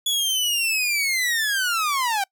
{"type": "linear sweep", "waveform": "sawtooth", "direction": "down", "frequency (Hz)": [3422, 760], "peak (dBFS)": -17, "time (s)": [0.06, 2.24], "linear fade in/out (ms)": 5, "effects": ["noise-tail reverb RT60 0.1 s tail -26 dB re dry"]}